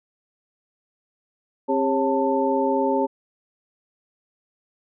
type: tone cluster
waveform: sine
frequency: 266.9 / 401.9 / 546 / 888 Hz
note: C4 / G4 / C#5 / A5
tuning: +35 / +43 / -26 / +16 cents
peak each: -24 dBFS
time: 1.68-3.07 s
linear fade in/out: 20 ms
effects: none